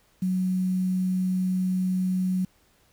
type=tone with quantisation; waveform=sine; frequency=185 Hz; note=F#3; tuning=in tune; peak=-22 dBFS; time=0.22-2.45 s; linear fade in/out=5 ms; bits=8; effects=pink hiss -63 dBFS RMS until 2.92 s